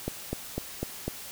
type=click train; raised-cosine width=2 ms; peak=-16 dBFS; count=5; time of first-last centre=0.08-1.08 s; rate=4 Hz; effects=white hiss -42 dBFS RMS until 1.31 s